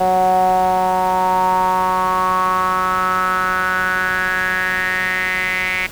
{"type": "tone with band-pass filter sweep", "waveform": "sawtooth", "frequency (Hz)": 185, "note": "F#3", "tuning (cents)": 0, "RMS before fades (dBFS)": -17, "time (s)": [0, 5.87], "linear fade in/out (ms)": 10, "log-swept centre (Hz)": [690, 2200], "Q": 6.4, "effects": ["pink hiss -35 dBFS RMS until 5.91 s"]}